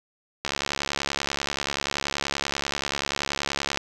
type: click train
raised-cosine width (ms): 0.2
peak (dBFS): -8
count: 235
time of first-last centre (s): 0.45-3.774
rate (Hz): 70.4
effects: none